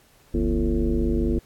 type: tone with frequency modulation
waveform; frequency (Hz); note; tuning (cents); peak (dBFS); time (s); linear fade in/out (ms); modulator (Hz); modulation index
sine; 138.59; C#3; 0; -19; 0.34-1.39; 5; 101; 2.6
effects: pink hiss -57 dBFS RMS until 1.45 s + AAC 64 kbps